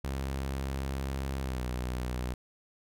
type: tone with pitch glide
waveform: sawtooth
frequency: 67.4 to 62.16 Hz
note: C#2 to B1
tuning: -48 to +12 cents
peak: -28 dBFS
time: 0.04-2.34 s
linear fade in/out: 5 ms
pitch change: -140 cents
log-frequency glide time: 1.39-1.62 s
effects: none